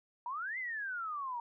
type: exponential two-way sweep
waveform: sine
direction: up then down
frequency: 928 to 2101 to 928 Hz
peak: -36 dBFS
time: 0.26-1.4 s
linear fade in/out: 2 ms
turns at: 0.58 s
effects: none